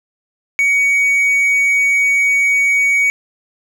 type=tone; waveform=triangle; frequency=2248 Hz; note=C#7; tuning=24 cents sharp; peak=-9 dBFS; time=0.59-3.1 s; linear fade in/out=0 ms; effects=none